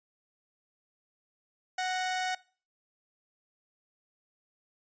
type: tone pair together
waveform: sawtooth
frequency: 740 / 1859.5 Hz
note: F#5 / A#6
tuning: 0 / -5 cents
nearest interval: octave + major third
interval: 1595 cents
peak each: -26 / -37 dBFS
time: 1.78-2.35 s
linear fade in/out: 5 ms
effects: noise-tail reverb RT60 0.4 s tail -22 dB re dry + resampled to 16000 Hz